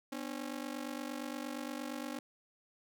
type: ring-modulated tone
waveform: sawtooth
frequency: 272.7 Hz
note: C#4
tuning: 28 cents flat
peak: -32 dBFS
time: 0.12-2.19 s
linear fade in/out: 2 ms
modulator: 24.3 Hz
effects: none